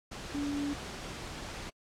sine tone in noise, 286.9 Hz, D4, 40 cents flat, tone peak -31 dBFS, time 0.34-0.74 s, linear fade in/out 10 ms, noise pink, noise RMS -42 dBFS, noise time 0.11-1.7 s, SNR +8 dB, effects low-pass 7000 Hz 12 dB/octave + AAC 64 kbps

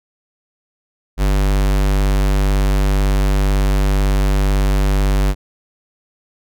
square tone, 49 Hz, G1, in tune, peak -13 dBFS, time 1.17-5.35 s, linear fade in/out 50 ms, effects none

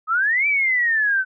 sine exponential two-way sweep, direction up then down, 1244.5 to 2349 to 1506 Hz, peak -16 dBFS, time 0.07-1.25 s, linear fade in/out 50 ms, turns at 0.47 s, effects none

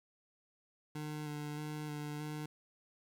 25% pulse tone with vibrato, 150 Hz, D3, 37 cents sharp, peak -36 dBFS, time 0.95-2.46 s, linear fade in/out 5 ms, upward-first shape square, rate 1.6 Hz, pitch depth 16 cents each way, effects 12-bit

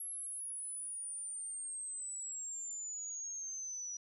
sine exponential sweep, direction down, 11260 to 5830 Hz, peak -40 dBFS, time 0-3.97 s, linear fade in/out 5 ms, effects none

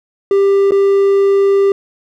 triangle tone with dropouts, 395.5 Hz, G4, 15 cents sharp, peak -6 dBFS, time 0.31-1.72 s, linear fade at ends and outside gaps 2 ms, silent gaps 0.709-0.719 s, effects none

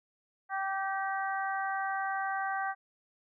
harmonic tone with a mistuned harmonic, 388.5 Hz, G4, 16 cents flat, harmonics 2 / 3 / 4 / 5, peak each -33 / -38 / -36 / -42 dBFS, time 0.49-2.75 s, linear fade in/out 50 ms, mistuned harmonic 5, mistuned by -25 cents, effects none

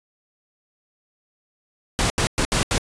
pink noise bursts at uneven times, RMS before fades -20 dBFS, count 5, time 1.99-2.1 / 2.18-2.27 / 2.38-2.45 / 2.52-2.63 / 2.71-2.78 s, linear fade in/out 0 ms, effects resampled to 22050 Hz

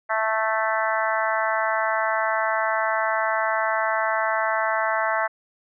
harmonic tone, 220 Hz, A3, in tune, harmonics 3 / 4 / 5 / 6 / 7 / 8 / 9, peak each -26 / -27 / -28 / -29 / -29 / -30 / -31 dBFS, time 0.09-5.28 s, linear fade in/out 20 ms, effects none

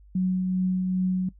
sine tone with tremolo, 184.9 Hz, F#3, 1 cent flat, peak -20 dBFS, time 0.15-1.29 s, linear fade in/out 5 ms, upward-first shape triangle, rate 2.5 Hz, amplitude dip 30%, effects noise-tail reverb RT60 0.1 s tail -19 dB re dry + added 50 Hz sine -49 dBFS peak until 1.39 s

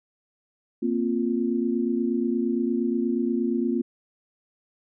sine chord, Bb suspended second, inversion none, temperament equal, 233.1 / 261.6 / 349.2 Hz, Bb3 / C4 / F4, 0 / 0 / 0 cents, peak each -25 / -27 / -27 dBFS, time 0.82-3.82 s, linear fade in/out 10 ms, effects none

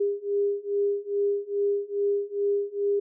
sine beating tone pair, 403.2 / 405.6 Hz, G4 / G#4, +49 / -41 cents, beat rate 2.4 Hz, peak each -27 / -26 dBFS, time 0-3 s, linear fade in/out 10 ms, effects none

